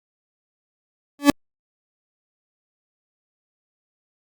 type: tone with exponential growth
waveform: 40% pulse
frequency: 286 Hz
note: D4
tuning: 46 cents flat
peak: -4 dBFS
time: 1.19-1.3 s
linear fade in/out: 1 ms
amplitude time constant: 22 ms
effects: Opus 48 kbps